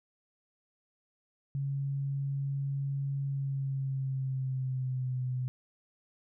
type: tone with pitch glide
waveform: sine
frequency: 138.59 to 127.09 Hz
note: C#3 to C3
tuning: 0 to -50 cents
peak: -30 dBFS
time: 1.55-5.48 s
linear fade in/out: 0 ms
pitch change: -150 cents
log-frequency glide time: 3.25-5.23 s
effects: none